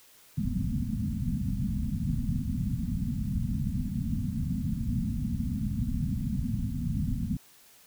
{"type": "low-pass noise", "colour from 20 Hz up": "white", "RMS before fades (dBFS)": -30, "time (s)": [0.37, 7.37], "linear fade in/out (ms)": 5, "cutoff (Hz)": 250, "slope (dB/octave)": 96, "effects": ["white hiss -57 dBFS RMS until 7.86 s"]}